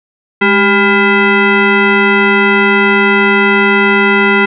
sine tone with frequency modulation, 808 Hz, G#5, 48 cents flat, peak -6 dBFS, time 0.41-4.46 s, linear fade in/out 10 ms, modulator 601 Hz, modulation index 2.8, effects none

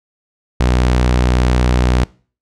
sawtooth tone, 61.74 Hz, B1, in tune, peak -7 dBFS, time 0.6-2.04 s, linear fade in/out 5 ms, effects noise-tail reverb RT60 0.4 s tail -23 dB re dry + low-pass 7000 Hz 12 dB/octave

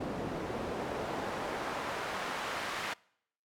pink noise with band-pass filter sweep, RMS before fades -37 dBFS, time 0-2.94 s, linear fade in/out 10 ms, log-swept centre 330 to 1600 Hz, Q 0.77, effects noise-tail reverb RT60 0.7 s tail -25 dB re dry

